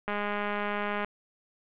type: click train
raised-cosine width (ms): 0.5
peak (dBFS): -17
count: 200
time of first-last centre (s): 0.08-1.046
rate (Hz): 206
effects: resampled to 8000 Hz + 8-bit